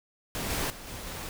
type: noise with level steps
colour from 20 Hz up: pink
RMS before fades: -33 / -30 / -44 / -40 / -38 dBFS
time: 0.35-1.29 s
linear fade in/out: 0 ms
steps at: 0.5 / 0.7 / 0.87 / 1.07 s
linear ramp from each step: 2 ms
effects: none